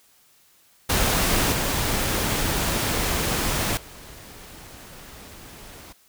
pink noise with level steps, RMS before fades -21 / -24 / -43 dBFS, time 0.89-5.93 s, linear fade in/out 10 ms, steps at 1.52 / 3.77 s, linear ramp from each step 2 ms, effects white hiss -58 dBFS RMS until 6.08 s

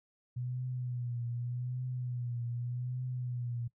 sine tone with vibrato, 122.9 Hz, B2, 8 cents flat, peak -34 dBFS, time 0.36-3.68 s, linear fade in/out 10 ms, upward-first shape triangle, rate 0.84 Hz, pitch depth 63 cents each way, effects noise-tail reverb RT60 0.1 s tail -20 dB re dry

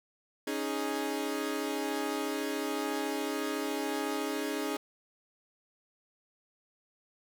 sawtooth chord, C# suspended second, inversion none, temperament equal, 277.2 / 311.1 / 415.3 Hz, C#4 / D#4 / G#4, 0 / 0 / 0 cents, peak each -32 dBFS, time 0.47-4.77 s, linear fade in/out 5 ms, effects 9-bit

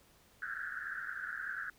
white band-pass noise, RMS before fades -41 dBFS, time 0.42-1.7 s, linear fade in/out 2 ms, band 1400 to 1700 Hz, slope 96 dB/octave, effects pink hiss -65 dBFS RMS until 1.78 s

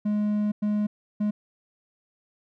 triangle tone bursts at uneven times, 209.2 Hz, G#3, 13 cents sharp, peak -20 dBFS, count 3, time 0.05-0.52 / 0.62-0.87 / 1.2-1.31 s, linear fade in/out 10 ms, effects none

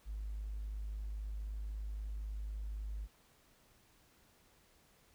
triangle tone, 51.91 Hz, G#1, in tune, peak -35 dBFS, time 0.05-3.08 s, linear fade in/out 50 ms, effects tanh soft clip ceiling -36 dBFS + pink hiss -68 dBFS RMS until 5.14 s

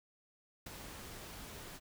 pink noise with ADSR envelope, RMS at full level -44 dBFS, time 0.66-1.8 s, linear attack 7 ms, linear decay 13 ms, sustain -5 dB, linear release 40 ms, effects none

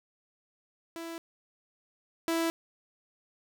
sawtooth tone pair in turn, 332.1 / 330.5 Hz, E4 / E4, +13 / +5 cents, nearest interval unison, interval 8 cents, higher first, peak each -34 / -23 dBFS, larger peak second, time 0.96-1.18 / 2.28-2.5 s, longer neither, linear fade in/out 0 ms, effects none

